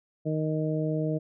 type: harmonic tone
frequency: 155.56 Hz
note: D#3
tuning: in tune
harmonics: 1 / 2 / 3 / 4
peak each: -28 / -31 / -33 / -34 dBFS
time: 0.25-1.19 s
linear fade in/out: 20 ms
effects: none